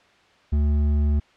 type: tone with hard clipping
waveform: sine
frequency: 73.42 Hz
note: D2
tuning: in tune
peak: -19 dBFS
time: 0.52-1.2 s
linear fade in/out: 10 ms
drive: 7 dB
effects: white hiss -56 dBFS RMS until 1.36 s + low-pass 3000 Hz 12 dB/octave